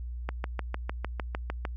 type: click train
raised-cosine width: 0.5 ms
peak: -17 dBFS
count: 10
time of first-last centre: 0.29-1.652 s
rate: 6.61 Hz
effects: added 60 Hz sine -34 dBFS peak until 1.76 s